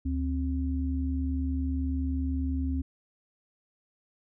sine tone pair together, 74.1 / 264.1 Hz, D2 / C4, +16 / +16 cents, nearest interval octave + minor seventh, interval 2200 cents, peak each -28 / -31 dBFS, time 0.05-2.82 s, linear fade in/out 10 ms, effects none

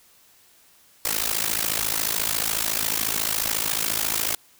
white noise with amplitude modulation, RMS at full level -21 dBFS, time 1.05-4.35 s, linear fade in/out 2 ms, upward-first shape sine, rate 54.1 Hz, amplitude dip 90%, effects white hiss -56 dBFS RMS until 4.59 s

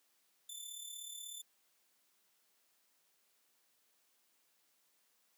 15% pulse tone with amplitude modulation, 3526 Hz, A7, 3 cents sharp, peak -36 dBFS, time 0.49-1.42 s, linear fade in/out 5 ms, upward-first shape sine, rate 36.4 Hz, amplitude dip 55%, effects white hiss -75 dBFS RMS until 5.37 s + high-pass 200 Hz 12 dB/octave

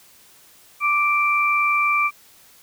sine tone pair together, 1174.7 / 2349 Hz, D6 / D7, 0 / 0 cents, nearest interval octave, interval 1200 cents, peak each -19 dBFS, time 0.8-2.11 s, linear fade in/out 50 ms, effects white hiss -51 dBFS RMS until 2.62 s

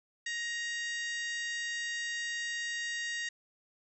harmonic tone with a mistuned harmonic, 939 Hz, A#5, 12 cents sharp, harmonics 2 / 3 / 4 / 5 / 6 / 7 / 8, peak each -35 / -44 / -44 / -48 / -50 / -46 / -49 dBFS, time 0.26-3.29 s, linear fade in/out 5 ms, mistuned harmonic 8, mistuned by +31 cents, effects none

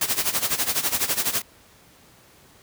white noise with tremolo, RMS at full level -21 dBFS, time 0.01-1.42 s, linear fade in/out 5 ms, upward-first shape sine, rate 12 Hz, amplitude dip 80%, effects pink hiss -53 dBFS RMS until 2.62 s + high-pass 60 Hz 12 dB/octave

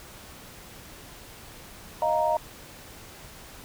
sine chord, Eb suspended second, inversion none, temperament equal, 622.3 / 698.5 / 932.3 Hz, Eb5 / F5 / Bb5, 0 / 0 / 0 cents, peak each -25 / -28 / -25 dBFS, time 2.02-2.37 s, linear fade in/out 2 ms, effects pink hiss -46 dBFS RMS until 3.64 s

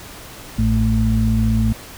harmonic tone, 55.3 Hz, A1, 9 cents sharp, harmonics 1 / 2 / 4, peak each -18 / -18 / -18 dBFS, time 0.58-1.73 s, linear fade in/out 10 ms, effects pink hiss -37 dBFS RMS until 1.97 s

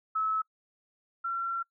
sine tone pair in turn, 1298 / 1361.1 Hz, E6 / F6, -27 / -45 cents, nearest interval minor second, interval 82 cents, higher second, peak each -26 / -29 dBFS, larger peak first, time 0.15-0.42 / 1.24-1.63 s, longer second, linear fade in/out 10 ms, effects noise-tail reverb RT60 0.1 s tail -24 dB re dry

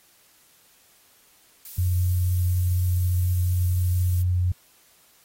violet noise, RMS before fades -38 dBFS, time 1.65-4.22 s, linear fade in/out 2 ms
sine tone with vibrato, 90 Hz, F#2, 47 cents flat, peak -19 dBFS, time 1.78-4.52 s, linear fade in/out 5 ms, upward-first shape triangle, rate 4.1 Hz, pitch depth 8 cents each way
effects white hiss -58 dBFS RMS until 5.24 s + AAC 48 kbps

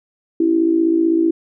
sine tone with amplitude modulation, 329.6 Hz, E4, in tune, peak -9 dBFS, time 0.4-1.31 s, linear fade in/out 5 ms, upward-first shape sine, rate 55.8 Hz, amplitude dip 70%, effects none

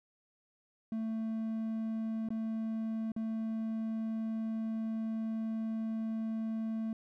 triangle tone with dropouts, 222.4 Hz, A3, 19 cents sharp, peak -31 dBFS, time 0.92-6.93 s, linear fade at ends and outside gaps 2 ms, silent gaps 2.288-2.304 / 3.119-3.163 s, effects none

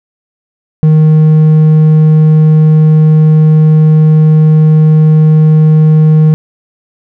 sine tone with hard clipping, 155.56 Hz, D#3, in tune, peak -3 dBFS, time 0.83-6.34 s, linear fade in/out 0 ms, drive 3 dB, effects none

